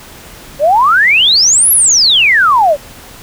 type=exponential two-way sweep; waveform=sine; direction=up then down; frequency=544 to 11690 to 544 Hz; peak=-5 dBFS; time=0.59-2.77 s; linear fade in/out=50 ms; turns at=1.72 s; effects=pink hiss -34 dBFS RMS until 3.22 s